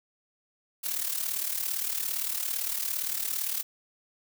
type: noise with amplitude modulation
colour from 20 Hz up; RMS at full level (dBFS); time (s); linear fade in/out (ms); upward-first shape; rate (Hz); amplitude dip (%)
blue; -28; 0.83-3.63; 20; sine; 37.6; 70
effects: none